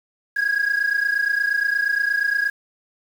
sine tone pair together, 1632.7 / 1661.2 Hz, G#6 / G#6, -30 / 0 cents, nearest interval unison, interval 30 cents, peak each -19 dBFS, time 0.36-2.5 s, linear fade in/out 10 ms, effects tanh soft clip ceiling -15 dBFS + 7-bit

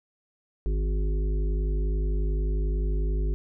harmonic tone with a mistuned harmonic, 51.3 Hz, G#1, 21 cents flat, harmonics 1 / 3 / 5 / 7 / 8, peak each -23 / -37 / -42 / -39 / -41 dBFS, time 0.66-3.34 s, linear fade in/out 0 ms, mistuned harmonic 3, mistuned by -18 cents, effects none

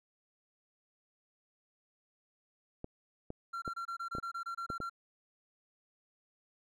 clicks, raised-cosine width 2 ms, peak -27 dBFS, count 7, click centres 2.844 / 3.304 / 3.678 / 4.151 / 4.184 / 4.702 / 4.803 s
triangle tone bursts, 1368 Hz, F6, 36 cents flat, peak -35 dBFS, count 12, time 3.53-4.897 s, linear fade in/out 10 ms, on 91 ms, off 25 ms
effects none

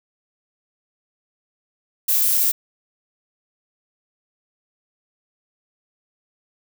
violet noise, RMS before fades -18 dBFS, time 2.08-2.52 s, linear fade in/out 10 ms, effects none

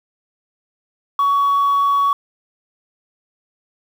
sine tone, 1124 Hz, C#6, 24 cents sharp, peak -11 dBFS, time 1.19-2.13 s, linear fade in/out 2 ms, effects tanh soft clip ceiling -11 dBFS + 7-bit

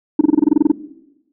sine tone bursts, 301 Hz, D4, 43 cents sharp, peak -4 dBFS, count 12, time 0.19-0.717 s, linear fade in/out 5 ms, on 21 ms, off 25 ms, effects noise-tail reverb RT60 1.0 s tail -17 dB re dry + tanh soft clip ceiling -5 dBFS

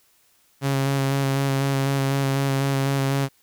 sawtooth tone with vibrato, 137 Hz, C#3, 20 cents flat, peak -16 dBFS, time 0.61-3.29 s, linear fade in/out 50 ms, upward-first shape square, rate 4 Hz, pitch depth 14 cents each way, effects white hiss -61 dBFS RMS until 3.42 s

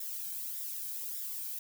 violet noise with flanger, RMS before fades -39 dBFS, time 0-1.59 s, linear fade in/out 5 ms, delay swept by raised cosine 0.56 to 1.3 ms, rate 1.7 Hz, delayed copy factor +0.55, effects none

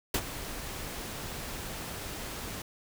pink noise with ADSR envelope, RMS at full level -26 dBFS, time 0.14-2.62 s, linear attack 4 ms, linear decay 59 ms, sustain -13 dB, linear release 4 ms, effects none

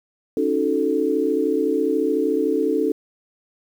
sine chord, D# half-diminished seventh, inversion third, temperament equal, 277.2 / 311.1 / 370 / 440 Hz, C#4 / D#4 / F#4 / A4, 0 / 0 / 0 / 0 cents, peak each -24 / -23 / -26 / -21 dBFS, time 0.37-2.92 s, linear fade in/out 2 ms, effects 8-bit

